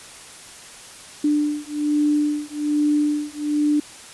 sine beating tone pair, 295.9 / 297.1 Hz, D4 / D4, +13 / +20 cents, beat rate 1.2 Hz, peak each -21 dBFS, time 1.24-3.8 s, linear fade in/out 5 ms, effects white hiss -41 dBFS RMS until 4.13 s + resampled to 24000 Hz

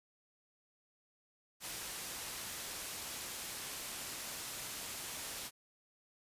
white low-pass noise, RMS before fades -44 dBFS, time 1.6-5.51 s, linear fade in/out 50 ms, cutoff 12000 Hz, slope 12 dB/octave, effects resampled to 32000 Hz

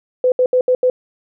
sine tone bursts at uneven times, 505 Hz, B4, 39 cents sharp, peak -10 dBFS, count 5, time 0.24-0.32 / 0.39-0.46 / 0.53-0.61 / 0.68-0.75 / 0.83-0.9 s, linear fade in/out 2 ms, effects none

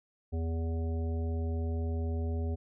harmonic tone, 81.9 Hz, E2, 11 cents flat, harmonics 1 / 3 / 5 / 7 / 9, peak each -30 / -40 / -42 / -48 / -50 dBFS, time 0.32-2.56 s, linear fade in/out 20 ms, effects none

